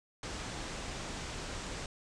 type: low-pass noise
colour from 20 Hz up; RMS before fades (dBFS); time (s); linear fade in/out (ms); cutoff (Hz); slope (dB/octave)
pink; -41; 0.23-1.86; 2; 8500; 48
effects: none